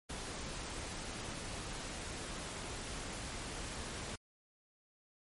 pink noise, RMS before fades -43 dBFS, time 0.09-4.16 s, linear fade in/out 10 ms, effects MP3 48 kbps

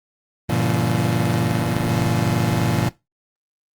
30% pulse chord, G diminished seventh, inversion none, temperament just, 98 / 117.6 / 141.12 / 169.34 Hz, G2 / Bb2 / Db3 / Fb3, 0 / +16 / +31 / +47 cents, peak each -24 / -19 / -22 / -20 dBFS, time 0.49-2.89 s, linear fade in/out 5 ms, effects noise-tail reverb RT60 0.2 s tail -18 dB re dry + Opus 24 kbps

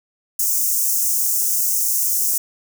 white high-pass noise, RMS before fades -19 dBFS, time 0.39-2.38 s, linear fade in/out 5 ms, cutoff 5800 Hz, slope 48 dB/octave, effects none

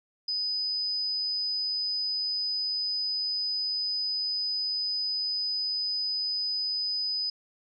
sine tone, 4999 Hz, D#8, 7 cents sharp, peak -27 dBFS, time 0.28-7.3 s, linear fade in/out 5 ms, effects none

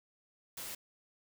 white noise, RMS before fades -43 dBFS, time 0.57-0.75 s, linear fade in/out 5 ms, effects none

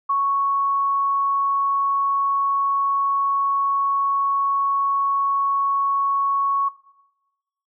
sine tone, 1108.7 Hz, C#6, in tune, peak -17 dBFS, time 0.09-6.69 s, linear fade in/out 10 ms, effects noise-tail reverb RT60 1.0 s tail -19 dB re dry

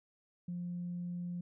sine tone, 175.7 Hz, F3, 11 cents sharp, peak -36 dBFS, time 0.48-1.41 s, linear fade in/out 5 ms, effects tanh soft clip ceiling -32 dBFS

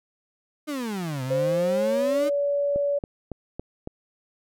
35% pulse exponential two-way sweep, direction down then up, 311.1 to 126.7 to 311.1 Hz, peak -26 dBFS, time 0.67-2.3 s, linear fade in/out 20 ms, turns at 1.23 s
sine tone with pitch glide, 523.3 to 570.7 Hz, C5 to D5, 0 to -50 cents, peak -21 dBFS, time 1.3-2.99 s, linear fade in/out 10 ms, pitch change +150 cents, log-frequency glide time 1.56-2.17 s
click train, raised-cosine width 2 ms, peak -19 dBFS, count 5, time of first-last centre 2.76-3.874 s, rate 3.59 Hz
effects none

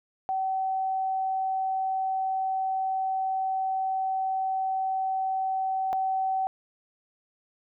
sine tone pair in turn, 763 / 763 Hz, G5 / G5, -47 / -47 cents, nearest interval unison, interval 0 cents, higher neither, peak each -25 / -24 dBFS, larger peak second, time 0.29-5.93 / 5.93-6.47 s, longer first, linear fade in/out 0 ms, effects none

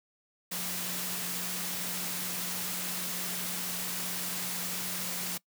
sine tone in noise, 179.7 Hz, F3, 50 cents sharp, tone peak -43 dBFS, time 0.51-5.38 s, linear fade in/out 10 ms, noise white, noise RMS -35 dBFS, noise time 0.51-5.38 s, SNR -11 dB, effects noise-tail reverb RT60 0.1 s tail -22 dB re dry + high-pass 100 Hz 12 dB/octave

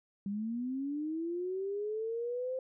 sine linear sweep, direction up, 195.1 to 523.3 Hz, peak -33 dBFS, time 0.26-2.59 s, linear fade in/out 2 ms, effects none

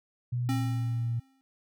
sine tone with pitch glide, 122.3 to 117.39 Hz, B2 to A#2, -16 to +13 cents, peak -27 dBFS, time 0.32-1.2 s, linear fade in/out 10 ms, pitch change -71 cents, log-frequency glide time 0.47-0.56 s
square tone with exponential decay, 266.8 Hz, C4, 34 cents sharp, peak -28 dBFS, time 0.49-1.41 s, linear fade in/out 0 ms, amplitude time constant 200 ms
effects none

